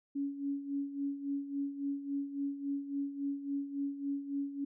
sine tone with tremolo, 280.5 Hz, C#4, 21 cents sharp, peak -31 dBFS, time 0.15-4.65 s, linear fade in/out 10 ms, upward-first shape sine, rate 3.6 Hz, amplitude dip 70%, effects none

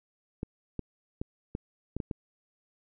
clicks, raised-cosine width 3 ms, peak -20 dBFS, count 7, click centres 0.431 / 0.793 / 1.215 / 1.551 / 1.966 / 2.002 / 2.112 s, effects none

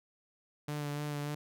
sawtooth tone with vibrato, 146.83 Hz, D3, in tune, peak -31 dBFS, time 0.68-1.35 s, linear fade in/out 5 ms, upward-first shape sine, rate 3.4 Hz, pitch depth 22 cents each way, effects none

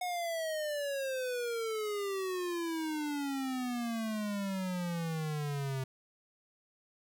square exponential sweep, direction down, 730 to 130.81 Hz, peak -34 dBFS, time 0.01-5.84 s, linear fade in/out 5 ms, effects none

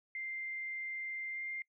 sine tone with pitch glide, 2093 to 2106 Hz, C7 to C7, 0 to +11 cents, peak -38 dBFS, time 0.15-1.62 s, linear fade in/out 2 ms, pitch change +11 cents, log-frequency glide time 1.29-1.5 s, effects noise-tail reverb RT60 0.1 s tail -24 dB re dry

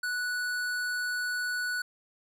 sine tone with tanh clipping, 1477 Hz, F#6, 3 cents flat, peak -31 dBFS, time 0.03-1.82 s, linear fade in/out 5 ms, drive 17 dB, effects none

